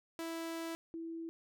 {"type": "tone pair in turn", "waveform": ["sawtooth", "sine"], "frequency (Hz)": [329.6, 329.6], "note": ["E4", "E4"], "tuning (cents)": [0, 0], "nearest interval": "unison", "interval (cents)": 0, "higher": "neither", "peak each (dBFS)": [-35, -40], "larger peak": "first", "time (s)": [[0.19, 0.75], [0.94, 1.29]], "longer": "first", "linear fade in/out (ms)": 0, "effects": []}